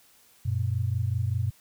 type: tone pair together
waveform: sine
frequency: 94.14 / 119.3 Hz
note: F#2 / A#2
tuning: +30 / +41 cents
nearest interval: major third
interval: 411 cents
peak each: -27 dBFS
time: 0.45-1.51 s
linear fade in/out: 10 ms
effects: white hiss -59 dBFS RMS until 1.6 s